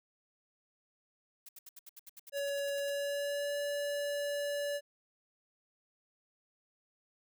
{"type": "noise bursts", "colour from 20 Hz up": "blue", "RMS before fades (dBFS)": -50, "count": 15, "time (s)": [1.46, 2.903], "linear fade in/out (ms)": 5, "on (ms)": 29, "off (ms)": 72}
{"type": "tone with pitch glide", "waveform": "square", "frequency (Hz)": [564, 575.5], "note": ["C#5", "D5"], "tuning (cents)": [30, -35], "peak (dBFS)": -34, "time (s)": [2.32, 4.81], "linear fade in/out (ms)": 50, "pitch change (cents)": 35, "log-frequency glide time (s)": [2.77, 3.56]}
{"effects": []}